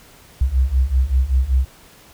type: beating tone pair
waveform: sine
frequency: 62.2 / 67.4 Hz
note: B1 / C#2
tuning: +13 / -48 cents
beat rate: 5.2 Hz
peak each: -18 / -16 dBFS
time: 0.41-1.65 s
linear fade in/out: 5 ms
effects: pink hiss -47 dBFS RMS until 2.13 s